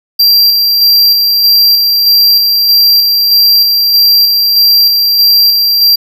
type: tone with tremolo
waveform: square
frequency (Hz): 4733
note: D8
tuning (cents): +13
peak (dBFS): -4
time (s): 0.19-5.96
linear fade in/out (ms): 10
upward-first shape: square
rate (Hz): 1.6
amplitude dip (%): 30
effects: none